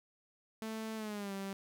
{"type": "tone with pitch glide", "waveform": "sawtooth", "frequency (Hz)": [220.7, 195.49], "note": ["A3", "G3"], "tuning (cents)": [5, -4], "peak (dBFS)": -35, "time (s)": [0.62, 1.53], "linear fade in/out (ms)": 0, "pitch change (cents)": -209, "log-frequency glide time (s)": [0.96, 1.33], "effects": []}